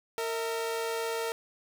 sawtooth tone pair together, 457.9 / 647.6 Hz, A#4 / E5, -31 / -31 cents, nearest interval tritone, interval 600 cents, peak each -27 / -35 dBFS, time 0.18-1.32 s, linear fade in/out 0 ms, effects none

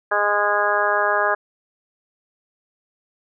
harmonic tone, 206.1 Hz, G#3, 13 cents flat, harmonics 2 / 3 / 4 / 5 / 6 / 7 / 8, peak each -27 / -23 / -25 / -25 / -24 / -27 / -22 dBFS, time 0.11-1.35 s, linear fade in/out 10 ms, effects none

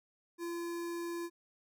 square tone with notch filter, 341.7 Hz, F4, 38 cents flat, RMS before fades -39 dBFS, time 0.38-1.3 s, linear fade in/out 50 ms, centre 3000 Hz, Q 2, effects none

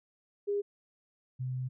sine tone pair in turn, 406.5 / 128.04 Hz, G#4 / C3, -37 / -37 cents, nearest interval octave + minor sixth, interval 2000 cents, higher first, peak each -28 / -32 dBFS, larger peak first, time 0.47-0.62 / 1.39-1.69 s, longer second, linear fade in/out 20 ms, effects none

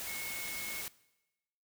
sine tone in noise, 2184 Hz, C#7, 26 cents flat, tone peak -42 dBFS, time 0.07-0.81 s, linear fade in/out 0 ms, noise white, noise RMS -41 dBFS, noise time 0-0.88 s, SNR -4 dB, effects noise-tail reverb RT60 1.0 s tail -21 dB re dry

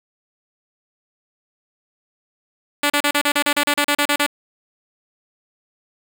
5% pulse tone bursts, 290 Hz, D4, 22 cents flat, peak -4 dBFS, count 14, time 2.83-4.265 s, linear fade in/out 5 ms, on 70 ms, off 35 ms, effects 7-bit

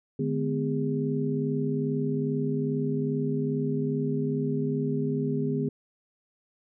sine tone cluster, 149.4 / 211.9 / 251.8 / 406.9 Hz, D3 / G#3 / B3 / G#4, +30 / +35 / +34 / -35 cents, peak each -29 / -35 / -29 / -31 dBFS, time 0.19-5.69 s, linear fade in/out 5 ms, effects none

